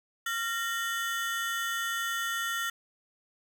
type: ring-modulated tone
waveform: 35% pulse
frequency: 1615 Hz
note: G#6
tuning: 49 cents flat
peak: -25 dBFS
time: 0.26-2.7 s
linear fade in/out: 5 ms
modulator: 236 Hz
effects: none